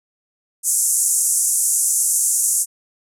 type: band-pass noise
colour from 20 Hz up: white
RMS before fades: -18 dBFS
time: 0.63-2.66 s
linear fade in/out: 50 ms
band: 6500 to 11000 Hz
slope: 48 dB/octave
effects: none